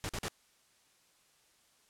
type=noise bursts; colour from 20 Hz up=pink; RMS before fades=-37 dBFS; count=3; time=0.04-0.283 s; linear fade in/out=0 ms; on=51 ms; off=45 ms; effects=white hiss -68 dBFS RMS until 1.89 s + low-pass 10000 Hz 12 dB/octave